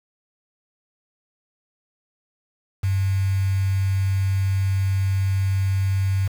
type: tone with quantisation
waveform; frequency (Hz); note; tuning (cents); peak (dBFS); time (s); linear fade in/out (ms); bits
sine; 96.7; G2; -23; -18; 2.83-6.28; 10; 6
effects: none

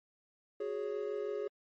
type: chord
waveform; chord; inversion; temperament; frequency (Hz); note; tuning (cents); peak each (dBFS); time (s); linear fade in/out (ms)
triangle; F# suspended second; none; just; 370 / 416.2 / 555; F#4 / G#4 / C#5; 0 / +4 / +2; -40 / -34 / -40; 0.6-1.48; 5
effects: MP3 32 kbps

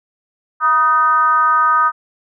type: tone with frequency modulation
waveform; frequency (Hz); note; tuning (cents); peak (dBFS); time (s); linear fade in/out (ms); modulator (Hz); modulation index
sine; 1244.5; D#6; 0; -10; 0.6-1.92; 50; 284; 0.71
effects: none

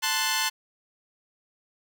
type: chord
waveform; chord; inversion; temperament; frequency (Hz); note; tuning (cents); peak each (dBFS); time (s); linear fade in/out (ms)
10% pulse; F# diminished; first; equal; 880 / 1046.5 / 1480; A5 / C6 / F#6; 0 / 0 / 0; -19 / -20 / -21; 0.02-0.5; 20
effects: none

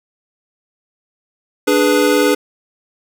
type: chord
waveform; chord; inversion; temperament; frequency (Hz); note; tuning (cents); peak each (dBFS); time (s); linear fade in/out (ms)
square; G# diminished; second; equal; 293.7 / 415.3 / 493.9; D4 / G#4 / B4; 0 / 0 / 0; -16; 1.67-2.35; 10
effects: none

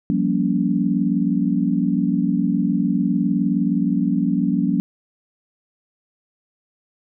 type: chord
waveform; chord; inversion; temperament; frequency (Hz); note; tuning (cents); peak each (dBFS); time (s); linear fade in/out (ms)
sine; G half-diminished seventh; third; just; 176.4 / 196 / 235.2 / 282.2; F3 / G3 / Bb3 / Db4; +18 / 0 / +16 / +31; -22; 0.1-4.8; 0
effects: none

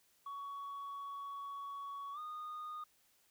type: tone with pitch glide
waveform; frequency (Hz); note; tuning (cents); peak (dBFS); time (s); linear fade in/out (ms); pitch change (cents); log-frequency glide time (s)
sine; 1121 to 1229.5; C#6 to D#6; +19 to -21; -40; 0.26-2.84; 5; +160; 2.13-2.19
effects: tanh soft clip ceiling -41 dBFS + white hiss -72 dBFS RMS until 3.3 s

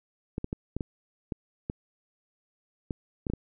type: clicks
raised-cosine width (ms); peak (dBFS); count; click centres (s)
3; -18; 11; 0.381 / 0.444 / 0.529 / 0.766 / 0.808 / 1.322 / 1.699 / 2.908 / 3.268 / 3.3 / 3.336
effects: none

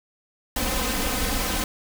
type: noise with comb filter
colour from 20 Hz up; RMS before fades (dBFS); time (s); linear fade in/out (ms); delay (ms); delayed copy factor
pink; -25; 0.56-1.64; 2; 3.9; +0.9
effects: none

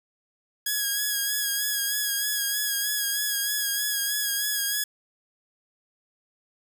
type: tone with vibrato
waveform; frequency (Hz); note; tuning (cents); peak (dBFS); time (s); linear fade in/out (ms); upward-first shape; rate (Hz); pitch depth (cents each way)
5% pulse; 1661.2; G#6; 0; -14; 0.66-4.84; 5; sine; 3.2; 35
effects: none

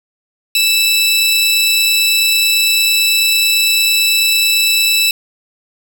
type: tone pair together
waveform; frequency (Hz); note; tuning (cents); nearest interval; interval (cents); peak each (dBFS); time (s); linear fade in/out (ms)
sawtooth; 2637 / 3941; E7 / B7; 0 / -4; perfect fifth; 696; -10; 0.55-5.11; 2
effects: 7-bit

